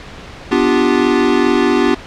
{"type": "chord", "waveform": "square", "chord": "G dominant seventh", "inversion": "first", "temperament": "equal with one note detuned", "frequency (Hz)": [248.8, 293.7, 349.2, 392], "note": ["B3", "D4", "F4", "G4"], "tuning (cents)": [13, 0, 0, 0], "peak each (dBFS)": -17, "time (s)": [0.51, 1.95], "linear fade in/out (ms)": 10, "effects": ["pink hiss -33 dBFS RMS until 2.06 s", "low-pass 4000 Hz 12 dB/octave"]}